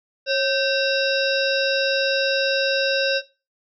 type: harmonic tone with a mistuned harmonic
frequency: 545 Hz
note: C#5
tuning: 29 cents flat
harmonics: 1 / 3 / 5 / 7 / 9 / 10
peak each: -20 / -25 / -27 / -28 / -30 / -30 dBFS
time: 0.26-3.22 s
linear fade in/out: 50 ms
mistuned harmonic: 3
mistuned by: -92 cents
effects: noise-tail reverb RT60 0.3 s tail -19 dB re dry